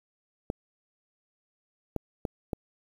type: clicks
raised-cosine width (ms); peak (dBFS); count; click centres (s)
2; -16; 4; 0.501 / 1.963 / 2.252 / 2.532
effects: 8-bit